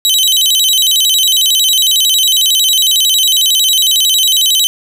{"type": "tone with vibrato", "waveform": "sawtooth", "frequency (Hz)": 3449, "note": "A7", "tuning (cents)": -35, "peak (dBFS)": -5, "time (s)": [0.05, 4.67], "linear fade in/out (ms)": 0, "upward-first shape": "square", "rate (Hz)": 11, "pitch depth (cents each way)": 200, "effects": []}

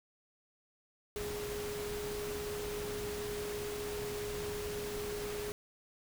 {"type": "tone in noise", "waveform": "sine", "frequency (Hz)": 415.3, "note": "G#4", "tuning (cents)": 0, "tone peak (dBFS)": -38, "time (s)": [1.16, 5.52], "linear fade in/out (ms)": 0, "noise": "pink", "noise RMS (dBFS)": -43, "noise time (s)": [1.16, 5.52], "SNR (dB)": 2, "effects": []}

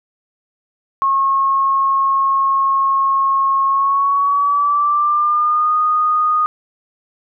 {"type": "tone with pitch glide", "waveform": "sine", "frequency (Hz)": [1087, 1234.3], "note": ["C#6", "D#6"], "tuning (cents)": [-34, -14], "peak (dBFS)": -12, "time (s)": [1.02, 6.46], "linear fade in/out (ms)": 0, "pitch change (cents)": 220, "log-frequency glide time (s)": [3.66, 5.75], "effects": []}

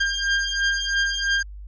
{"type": "beating tone pair", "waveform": "sawtooth", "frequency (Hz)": [1600, 1603], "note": ["G6", "G6"], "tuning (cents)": [35, 38], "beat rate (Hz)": 3, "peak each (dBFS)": -20, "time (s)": [0, 1.43], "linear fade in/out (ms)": 10, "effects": ["added 50 Hz sine -35 dBFS peak until 1.67 s", "resampled to 16000 Hz"]}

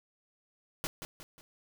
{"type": "noise with echo", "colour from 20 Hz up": "pink", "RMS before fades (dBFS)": -35, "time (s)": [0.84, 0.87], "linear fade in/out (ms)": 0, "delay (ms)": 180, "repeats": 3, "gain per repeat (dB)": -7, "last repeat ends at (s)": 1.41, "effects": []}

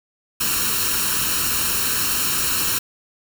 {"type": "noise with comb filter", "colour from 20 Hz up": "white", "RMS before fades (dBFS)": -21, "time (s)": [0.4, 2.79], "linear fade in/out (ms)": 10, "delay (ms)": 0.72, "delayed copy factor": 0.7, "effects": []}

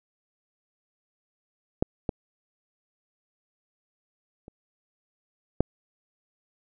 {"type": "clicks", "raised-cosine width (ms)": 2, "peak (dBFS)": [-8, -13, -30, -6], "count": 4, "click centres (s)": [1.825, 2.092, 4.481, 5.606], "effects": []}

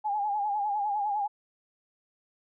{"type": "tone with vibrato", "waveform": "sine", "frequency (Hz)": 826, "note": "G#5", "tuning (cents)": -10, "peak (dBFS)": -26, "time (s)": [0.04, 1.28], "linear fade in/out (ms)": 20, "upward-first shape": "sine", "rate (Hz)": 9.9, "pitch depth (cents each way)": 67, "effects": []}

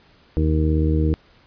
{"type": "harmonic tone", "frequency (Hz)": 77.78, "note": "D#2", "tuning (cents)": 0, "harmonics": [1, 2, 3, 4, 5, 6], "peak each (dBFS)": [-18, -23, -31, -23, -33, -28], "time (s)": [0.37, 1.14], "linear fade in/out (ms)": 0, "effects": ["pink hiss -54 dBFS RMS until 1.46 s", "resampled to 11025 Hz"]}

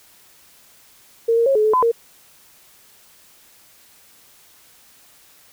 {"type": "tone with pitch steps", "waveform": "sine", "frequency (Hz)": [459.1, 464.5, 544, 427.5, 432.7, 1013, 463.9], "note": ["A#4", "A#4", "C#5", "A4", "A4", "B5", "A#4"], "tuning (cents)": [-26, -6, -33, -50, -29, 44, -8], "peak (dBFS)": -13, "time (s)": [1.28, 1.917], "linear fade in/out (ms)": 10, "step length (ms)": 91, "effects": ["white hiss -51 dBFS RMS until 5.52 s"]}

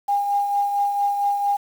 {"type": "tone with tremolo", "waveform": "sine", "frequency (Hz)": 810, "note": "G#5", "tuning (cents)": -43, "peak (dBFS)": -16, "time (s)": [0.08, 1.57], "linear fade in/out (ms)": 10, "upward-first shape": "triangle", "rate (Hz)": 4.4, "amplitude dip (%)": 50, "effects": ["7-bit"]}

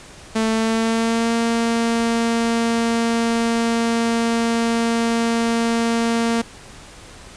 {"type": "tone with pitch glide", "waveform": "sawtooth", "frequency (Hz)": [221.8, 231.1], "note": ["A3", "A#3"], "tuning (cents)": [14, -15], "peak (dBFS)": -13, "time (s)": [0.35, 6.42], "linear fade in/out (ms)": 10, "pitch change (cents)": 71, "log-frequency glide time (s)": [0.49, 1.33], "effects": ["pink hiss -41 dBFS RMS until 7.36 s", "resampled to 22050 Hz"]}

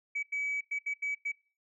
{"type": "tone bursts at uneven times", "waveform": "sine", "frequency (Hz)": 2282, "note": "C#7", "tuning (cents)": 50, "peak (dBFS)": -29, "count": 6, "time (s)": [[0.15, 0.23], [0.32, 0.61], [0.71, 0.79], [0.86, 0.94], [1.02, 1.15], [1.25, 1.32]], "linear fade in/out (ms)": 10, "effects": ["noise-tail reverb RT60 0.4 s tail -23 dB re dry", "tanh soft clip ceiling -27 dBFS"]}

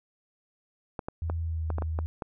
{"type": "clicks", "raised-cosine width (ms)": 1, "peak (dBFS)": -19, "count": 8, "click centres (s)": [0.992, 1.085, 1.299, 1.703, 1.784, 1.822, 1.989, 2.222]}
{"type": "tone with pitch glide", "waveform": "sine", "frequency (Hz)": [82.41, 79.83], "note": ["E2", "D#2"], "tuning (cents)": [0, 45], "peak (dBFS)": -28, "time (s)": [1.22, 2.06], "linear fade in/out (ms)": 0, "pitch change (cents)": -55, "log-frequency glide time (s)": [1.42, 1.65]}
{"effects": []}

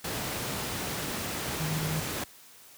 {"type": "tone in noise", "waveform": "sine", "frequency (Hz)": 155.9, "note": "D#3", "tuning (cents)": 4, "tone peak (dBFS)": -30, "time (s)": [1.59, 2], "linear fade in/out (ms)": 5, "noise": "pink", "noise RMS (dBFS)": -33, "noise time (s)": [0.04, 2.24], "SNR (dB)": 0, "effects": ["white hiss -53 dBFS RMS until 2.77 s", "high-pass 80 Hz 12 dB/octave"]}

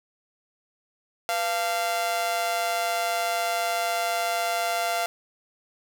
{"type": "tone with amplitude modulation", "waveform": "sawtooth", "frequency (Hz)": 690, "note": "F5", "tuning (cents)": -21, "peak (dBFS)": -17, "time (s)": [1.29, 5.06], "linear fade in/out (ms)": 0, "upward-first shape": "sine", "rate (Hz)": 196, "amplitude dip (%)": 70, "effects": []}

